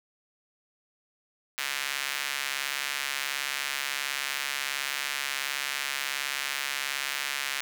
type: tone with high-pass filter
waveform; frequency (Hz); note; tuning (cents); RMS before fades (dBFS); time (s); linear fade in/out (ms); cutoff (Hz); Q
square; 69.3; C#2; 0; -32; 1.58-7.61; 0; 2000; 1.3
effects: none